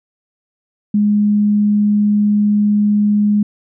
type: tone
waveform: sine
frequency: 207.7 Hz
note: G#3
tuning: in tune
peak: -10 dBFS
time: 0.94-3.43 s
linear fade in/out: 5 ms
effects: none